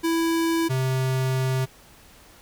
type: tone pair in turn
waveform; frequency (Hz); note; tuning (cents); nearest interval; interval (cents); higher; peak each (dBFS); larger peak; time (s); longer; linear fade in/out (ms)
square; 330.4 / 130.78; E4 / C3; +4 / 0; octave + major third; 1604; first; -21 / -22; first; 0.03-0.69 / 0.69-1.66; second; 20
effects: pink hiss -51 dBFS RMS until 2.41 s